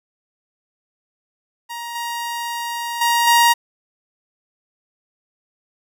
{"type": "tone with level steps", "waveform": "sawtooth", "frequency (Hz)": 942, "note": "A#5", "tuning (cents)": 18, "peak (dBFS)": [-24, -20, -11, -7], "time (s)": [1.69, 3.54], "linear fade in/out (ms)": 20, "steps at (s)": [1.95, 3.01, 3.27], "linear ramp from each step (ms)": 5, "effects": []}